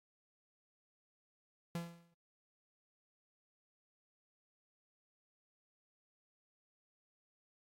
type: tone with exponential decay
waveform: 45% pulse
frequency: 170 Hz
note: F3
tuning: 46 cents flat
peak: -36 dBFS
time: 1.75-2.14 s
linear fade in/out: 2 ms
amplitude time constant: 83 ms
effects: AAC 48 kbps